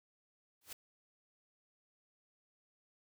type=noise with exponential growth; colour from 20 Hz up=white; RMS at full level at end=-42 dBFS; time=0.61-0.73 s; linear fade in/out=5 ms; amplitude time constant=26 ms; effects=none